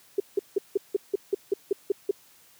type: tone bursts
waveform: sine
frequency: 397.8 Hz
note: G4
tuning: 25 cents sharp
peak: -19 dBFS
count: 11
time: 0.18-2.111 s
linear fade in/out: 5 ms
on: 21 ms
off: 170 ms
effects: white hiss -57 dBFS RMS until 2.59 s + high-pass 80 Hz 12 dB/octave